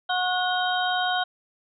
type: tone cluster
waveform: sine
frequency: 728 / 1090 / 1459 / 3153 / 3783 Hz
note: F#5 / C#6 / F#6 / G7 / A#7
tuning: -28 / -29 / -25 / +9 / +25 cents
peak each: -25 / -34 / -27 / -31 / -32 dBFS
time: 0.09-1.24 s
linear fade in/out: 10 ms
effects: none